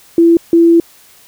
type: tone pair in turn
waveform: sine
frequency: 335.8 / 335.8 Hz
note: E4 / E4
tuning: +32 / +32 cents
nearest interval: unison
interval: 0 cents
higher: neither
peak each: -4 dBFS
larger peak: neither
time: 0.18-0.37 / 0.53-0.8 s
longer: second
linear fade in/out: 2 ms
effects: white hiss -44 dBFS RMS until 1.27 s